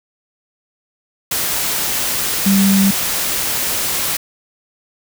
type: tone in noise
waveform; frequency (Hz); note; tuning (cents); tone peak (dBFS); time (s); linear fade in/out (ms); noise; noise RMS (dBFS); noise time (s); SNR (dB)
sine; 196.1; G3; +1; -10; 2.46-2.91; 5; white; -19; 1.31-4.17; +6
effects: none